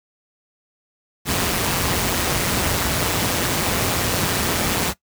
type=noise with amplitude modulation; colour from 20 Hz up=pink; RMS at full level=-18 dBFS; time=1.25-4.94 s; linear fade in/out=50 ms; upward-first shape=sine; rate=179 Hz; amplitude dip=55%; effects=noise-tail reverb RT60 0.1 s tail -18 dB re dry + high-pass 60 Hz 12 dB/octave